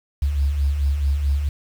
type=beating tone pair; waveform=sine; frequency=66.6 / 71.2 Hz; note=C2 / C#2; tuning=+31 / +47 cents; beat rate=4.6 Hz; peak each=-26 / -17 dBFS; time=0.22-1.49 s; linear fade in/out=5 ms; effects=tanh soft clip ceiling -11 dBFS + 7-bit